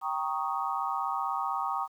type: chord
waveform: sine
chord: Eb dominant seventh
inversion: first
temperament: equal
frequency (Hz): 784 / 932.3 / 1108.7 / 1244.5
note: G5 / Bb5 / Db6 / Eb6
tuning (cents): 0 / 0 / 0 / 0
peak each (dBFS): -34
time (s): 0.01-1.88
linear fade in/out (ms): 50
effects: 10-bit